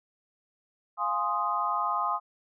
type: chord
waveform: sine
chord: F minor seventh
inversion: none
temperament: equal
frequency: 698.5 / 830.6 / 1046.5 / 1244.5 Hz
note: F5 / Ab5 / C6 / Eb6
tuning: 0 / 0 / 0 / 0 cents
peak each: -35 / -33 / -30 / -29 dBFS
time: 0.97-2.2 s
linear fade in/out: 50 ms
effects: none